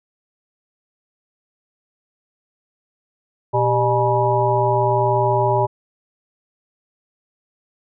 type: harmonic tone with a mistuned harmonic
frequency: 120.8 Hz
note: B2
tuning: 38 cents flat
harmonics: 1 / 3 / 5 / 7 / 8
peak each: -21 / -21 / -21 / -21 / -21 dBFS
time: 3.53-5.67 s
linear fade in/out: 20 ms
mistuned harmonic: 3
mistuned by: +140 cents
effects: none